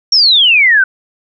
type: exponential sweep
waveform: sine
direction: down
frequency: 5650 to 1480 Hz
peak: -5 dBFS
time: 0.12-0.84 s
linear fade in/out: 5 ms
effects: none